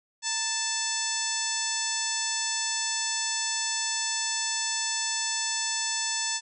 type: harmonic tone with a mistuned harmonic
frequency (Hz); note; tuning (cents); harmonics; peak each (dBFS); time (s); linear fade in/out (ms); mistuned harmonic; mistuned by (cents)
880; A5; 0; 1 / 2 / 3 / 4 / 5 / 6 / 7 / 8 / 9; -38 / -36 / -39 / -37 / -37 / -34 / -34 / -37 / -33; 0.22-6.41; 50; 1; +83
effects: none